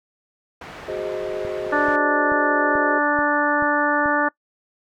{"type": "low-pass noise", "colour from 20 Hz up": "white", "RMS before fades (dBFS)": -38, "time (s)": [0.61, 1.96], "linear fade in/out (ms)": 5, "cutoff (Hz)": 1600, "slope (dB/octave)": 12}
{"type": "chord", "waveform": "sine", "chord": "Ab dominant seventh", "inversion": "third", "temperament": "equal", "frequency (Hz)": [370, 415.3, 523.3, 622.3], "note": ["Gb4", "Ab4", "C5", "Eb5"], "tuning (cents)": [0, 0, 0, 0], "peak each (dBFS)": [-29, -30, -32, -29], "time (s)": [0.88, 2.99], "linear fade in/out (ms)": 5}
{"type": "click train", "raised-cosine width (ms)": 3, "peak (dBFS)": -22, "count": 7, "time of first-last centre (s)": [1.45, 4.059], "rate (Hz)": 2.3}
{"type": "harmonic tone", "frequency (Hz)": 293.4, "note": "D4", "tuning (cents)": -2, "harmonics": [1, 2, 3, 4, 5, 6], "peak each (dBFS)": [-24, -24, -24, -24, -24, -24], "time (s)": [1.72, 4.29], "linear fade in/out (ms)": 10}
{"effects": ["noise-tail reverb RT60 0.1 s tail -23 dB re dry"]}